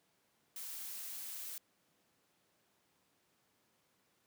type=noise; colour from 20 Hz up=blue; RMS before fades=-45 dBFS; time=0.56-1.58 s; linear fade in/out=2 ms; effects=pink hiss -75 dBFS RMS until 4.26 s + high-pass 150 Hz 12 dB/octave